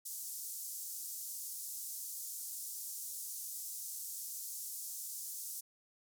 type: band-pass noise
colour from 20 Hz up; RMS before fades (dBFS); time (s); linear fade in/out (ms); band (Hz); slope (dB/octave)
white; -44; 0.05-5.61; 10; 5900 to 15000; 24
effects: none